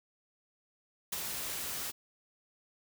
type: noise with ADSR envelope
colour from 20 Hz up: white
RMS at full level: -33 dBFS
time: 1.12-1.92 s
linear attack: 9 ms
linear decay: 18 ms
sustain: -5 dB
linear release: 23 ms
effects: none